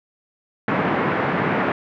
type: band-pass noise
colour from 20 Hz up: pink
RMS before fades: -21 dBFS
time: 0.68-1.72 s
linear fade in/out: 2 ms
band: 140 to 2100 Hz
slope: 24 dB/octave
effects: none